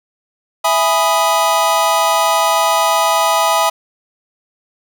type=chord; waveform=square; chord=E major seventh; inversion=none; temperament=equal; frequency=659.3 / 830.6 / 987.8 / 1244.5 Hz; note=E5 / G#5 / B5 / D#6; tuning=0 / 0 / 0 / 0 cents; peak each=-18 dBFS; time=0.64-3.7 s; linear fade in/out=10 ms; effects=none